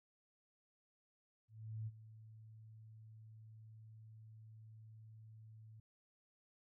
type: tone with ADSR envelope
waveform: sine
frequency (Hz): 109.9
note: A2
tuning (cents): -2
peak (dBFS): -40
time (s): 1.48-5.8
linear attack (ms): 390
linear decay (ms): 37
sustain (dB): -15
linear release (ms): 4
effects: none